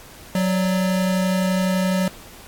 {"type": "tone pair together", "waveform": "square", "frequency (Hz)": [185, 586.8], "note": ["F#3", "D5"], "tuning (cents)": [0, -2], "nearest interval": "octave + minor sixth", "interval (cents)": 1998, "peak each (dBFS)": [-19, -28], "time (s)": [0.35, 2.08], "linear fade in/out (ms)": 2, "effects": ["pink hiss -43 dBFS RMS until 2.47 s", "AAC 64 kbps"]}